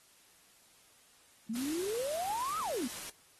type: exponential two-way sweep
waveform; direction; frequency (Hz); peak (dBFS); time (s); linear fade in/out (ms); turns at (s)
sine; up then down; 213.9 to 1327 to 213.9; -33; 1.49-2.88; 10; 2.59
type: noise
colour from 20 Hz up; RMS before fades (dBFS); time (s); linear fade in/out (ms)
white; -43; 1.55-3.1; 5
effects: white hiss -63 dBFS RMS until 3.39 s + AAC 32 kbps